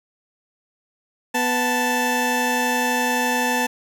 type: tone pair together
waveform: 20% pulse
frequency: 246.9 / 880 Hz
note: B3 / A5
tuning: 0 / 0 cents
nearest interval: octave + minor seventh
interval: 2200 cents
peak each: -18 / -16 dBFS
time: 1.34-3.67 s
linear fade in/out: 10 ms
effects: none